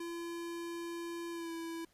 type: tone with pitch glide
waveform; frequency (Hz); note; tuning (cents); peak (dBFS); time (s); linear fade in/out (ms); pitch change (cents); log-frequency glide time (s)
square; 340 to 331.5; F4 to E4; -46 to +10; -40; 0-1.85; 5; -44; 1.31-1.52
effects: pink hiss -70 dBFS RMS until 1.93 s + resampled to 32000 Hz